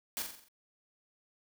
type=noise with echo; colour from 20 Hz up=white; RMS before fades=-36 dBFS; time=0.17-0.22 s; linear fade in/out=0 ms; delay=44 ms; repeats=6; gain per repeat=-5 dB; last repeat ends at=0.484 s; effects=none